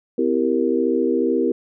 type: chord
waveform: sine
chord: C dominant seventh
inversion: none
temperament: equal with one note detuned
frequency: 255.7 / 329.6 / 392 / 466.2 Hz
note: C4 / E4 / G4 / Bb4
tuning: -40 / 0 / 0 / 0 cents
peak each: -22 dBFS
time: 0.18-1.52 s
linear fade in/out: 5 ms
effects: none